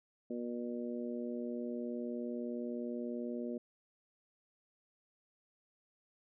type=harmonic tone; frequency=120.2 Hz; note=B2; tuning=46 cents flat; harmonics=2 / 3 / 4 / 5; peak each=-39 / -43 / -45 / -47 dBFS; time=0.3-3.58 s; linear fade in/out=5 ms; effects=none